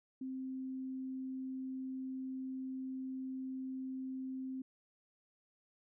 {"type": "tone", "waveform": "sine", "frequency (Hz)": 261.7, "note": "C4", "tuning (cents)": 0, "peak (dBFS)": -39, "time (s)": [0.21, 4.62], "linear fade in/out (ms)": 5, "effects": []}